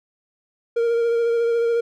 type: tone with vibrato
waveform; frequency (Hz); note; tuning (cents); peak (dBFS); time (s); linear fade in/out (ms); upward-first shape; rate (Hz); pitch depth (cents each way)
triangle; 466.2; A#4; 0; -15; 0.76-1.81; 10; sine; 14; 19
effects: none